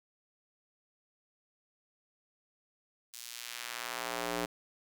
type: tone with high-pass filter sweep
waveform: square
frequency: 59.5 Hz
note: A#1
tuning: 36 cents sharp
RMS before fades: -39 dBFS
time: 3.13-4.46 s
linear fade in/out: 10 ms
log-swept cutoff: 5700 to 310 Hz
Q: 0.76
effects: none